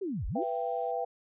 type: linear two-way sweep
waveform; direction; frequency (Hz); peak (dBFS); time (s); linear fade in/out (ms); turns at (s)
sine; down then up; 414 to 30.87 to 414; -31; 0.01-0.44; 10; 0.27
type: chord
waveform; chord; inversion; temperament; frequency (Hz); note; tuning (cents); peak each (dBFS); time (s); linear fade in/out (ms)
sine; E minor; second; equal with one note detuned; 493.9 / 674.3 / 784; B4 / E5 / G5; 0 / +39 / 0; -34; 0.35-1.05; 10
type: noise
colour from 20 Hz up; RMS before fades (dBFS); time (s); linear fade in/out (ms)
violet; -48; 0.42-0.91; 0
effects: resampled to 8000 Hz